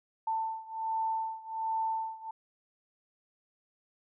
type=beating tone pair; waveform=sine; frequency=890 / 891.3 Hz; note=A5 / A5; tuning=+20 / +22 cents; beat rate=1.3 Hz; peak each=-33 / -35 dBFS; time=0.27-2.31 s; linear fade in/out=5 ms; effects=none